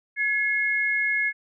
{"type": "tone pair together", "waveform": "sine", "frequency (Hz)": [1695.1, 2162], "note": ["G#6", "C#7"], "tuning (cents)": [35, -44], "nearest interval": "major third", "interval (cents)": 421, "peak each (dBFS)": [-25, -23], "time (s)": [0.16, 1.33], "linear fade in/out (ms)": 50, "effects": []}